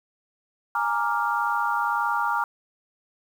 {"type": "chord", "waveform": "sine", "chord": "Bb dominant seventh", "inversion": "third", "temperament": "equal", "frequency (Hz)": [830.6, 932.3, 1174.7, 1396.9], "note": ["Ab5", "Bb5", "D6", "F6"], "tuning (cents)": [0, 0, 0, 0], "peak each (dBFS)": [-29, -26, -28, -27], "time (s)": [0.75, 2.44], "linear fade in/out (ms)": 2, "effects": ["8-bit"]}